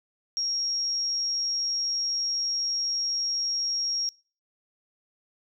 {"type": "tone", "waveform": "sine", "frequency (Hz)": 5588, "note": "F8", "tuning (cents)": 0, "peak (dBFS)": -25, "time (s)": [0.37, 4.09], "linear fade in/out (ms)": 0, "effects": ["noise-tail reverb RT60 0.4 s tail -26 dB re dry"]}